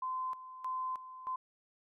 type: tone with tremolo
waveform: sine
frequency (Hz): 1030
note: C6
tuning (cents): -28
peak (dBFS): -34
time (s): 0.02-1.36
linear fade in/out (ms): 5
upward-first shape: square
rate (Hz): 1.6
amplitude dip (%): 75
effects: none